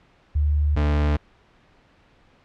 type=tone pair in turn; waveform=sine / 40% pulse; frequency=74 / 74 Hz; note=D2 / D2; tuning=+14 / +14 cents; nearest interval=unison; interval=0 cents; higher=neither; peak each=-17 dBFS; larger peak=neither; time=0.35-0.76 / 0.76-1.17 s; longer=neither; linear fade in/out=10 ms; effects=pink hiss -57 dBFS RMS until 2.44 s + low-pass 3000 Hz 12 dB/octave